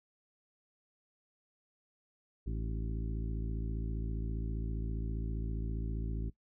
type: harmonic tone with a mistuned harmonic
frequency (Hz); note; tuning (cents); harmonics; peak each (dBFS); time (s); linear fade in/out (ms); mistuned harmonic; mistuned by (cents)
55; A1; 0; 1 / 2 / 3 / 4 / 5 / 6 / 7; -35 / -41 / -45 / -47 / -49 / -51 / -52; 2.46-6.3; 10; 6; -61
effects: noise-tail reverb RT60 0.1 s tail -18 dB re dry